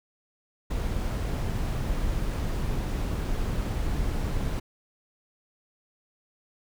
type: noise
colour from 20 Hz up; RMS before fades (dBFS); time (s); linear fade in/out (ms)
brown; -28; 0.7-4.6; 10
effects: none